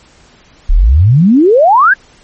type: exponential sweep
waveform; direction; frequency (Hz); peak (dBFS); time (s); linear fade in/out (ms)
sine; up; 31.92 to 1681; -3; 0.69-1.94; 10
effects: pink hiss -44 dBFS RMS until 2.23 s + MP3 32 kbps